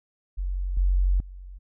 sine tone with level steps, 46 Hz, F#1, 9 cents flat, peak -25 / -18 / -38 dBFS, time 0.37-1.59 s, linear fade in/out 20 ms, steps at 0.77 / 1.2 s, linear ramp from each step 2 ms, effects none

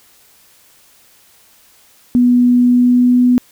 sine tone with pitch glide, 245.4 to 247.7 Hz, B3 to B3, -11 to +5 cents, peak -7 dBFS, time 2.15-3.38 s, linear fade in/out 0 ms, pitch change +16 cents, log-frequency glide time 2.63-3.25 s, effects white hiss -49 dBFS RMS until 3.51 s

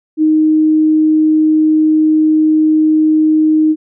sine tone, 311.1 Hz, D#4, in tune, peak -7 dBFS, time 0.17-3.76 s, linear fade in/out 50 ms, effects none

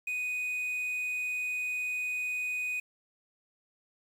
triangle tone with quantisation, 2489 Hz, D#7, in tune, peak -29 dBFS, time 0.07-2.8 s, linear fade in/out 5 ms, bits 9, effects none

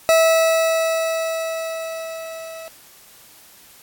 40% pulse tone with level ramp, 651 Hz, E5, 22 cents flat, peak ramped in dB -10 to -32 dBFS, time 0.09-2.68 s, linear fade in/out 0 ms, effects white hiss -47 dBFS RMS until 3.82 s + AAC 64 kbps

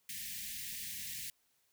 white band-stop noise, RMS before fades -43 dBFS, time 0.09-1.3 s, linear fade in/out 2 ms, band 240 to 1700 Hz, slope 96 dB/octave, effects white hiss -75 dBFS RMS until 1.72 s

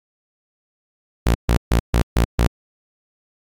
sawtooth tone bursts, 57.9 Hz, A#1, 11 cents flat, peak -9 dBFS, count 6, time 1.26-2.47 s, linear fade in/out 5 ms, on 85 ms, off 140 ms, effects MP3 96 kbps

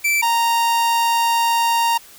45% pulse tone pair in turn, 2330 / 928.9 Hz, D7 / A#5, -14 / -6 cents, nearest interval octave + major third, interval 1592 cents, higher first, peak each -15 dBFS, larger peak neither, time 0.04-0.22 / 0.22-1.98 s, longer second, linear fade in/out 10 ms, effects white hiss -44 dBFS RMS until 2.18 s

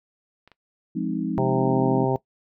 clicks, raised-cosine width 0.3 ms, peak -33 dBFS, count 2, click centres 0.476 / 0.517 s
sine chord, F minor seventh, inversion none, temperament equal, 174.61 / 207.7 / 261.6 / 311.1 Hz, F3 / Ab3 / C4 / Eb4, 0 / 0 / 0 / 0 cents, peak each -29 dBFS, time 0.95-2.05 s, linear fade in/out 10 ms
harmonic tone, 131.3 Hz, C3, 6 cents sharp, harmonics 1 / 2 / 3 / 4 / 5 / 6 / 7, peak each -25 / -29 / -25 / -30 / -29 / -29 / -30 dBFS, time 1.38-2.16 s, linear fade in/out 0 ms
effects noise-tail reverb RT60 0.1 s tail -19 dB re dry

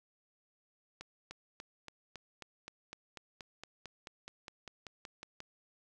accelerating click train, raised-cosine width 0.2 ms, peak -28 dBFS, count 20, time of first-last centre 1.01-5.404 s, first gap 300 ms, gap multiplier 0.97, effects none

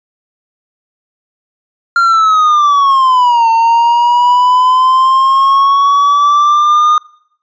triangle linear two-way sweep, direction down then up, 1393 to 905 to 1225 Hz, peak -4 dBFS, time 1.96-6.98 s, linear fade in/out 2 ms, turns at 3.49 s, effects noise-tail reverb RT60 0.7 s tail -24 dB re dry + resampled to 16000 Hz

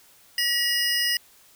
square tone cluster, 1921 / 2880 / 5050 Hz, B6 / F#7 / D#8, -48 / -47 / +25 cents, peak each -27 / -28 / -25 dBFS, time 0.38-1.17 s, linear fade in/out 2 ms, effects white hiss -55 dBFS RMS until 1.55 s

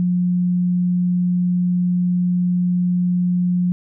sine tone, 178.5 Hz, F3, 38 cents sharp, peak -15 dBFS, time 0-3.72 s, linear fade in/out 0 ms, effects none

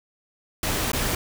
pink noise with dropouts, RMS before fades -25 dBFS, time 0.63-1.15 s, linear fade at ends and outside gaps 2 ms, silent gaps 0.918-0.932 s, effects none

